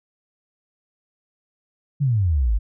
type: exponential sweep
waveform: sine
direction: down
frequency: 150 to 47.28 Hz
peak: -16 dBFS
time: 2-2.59 s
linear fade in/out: 20 ms
effects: none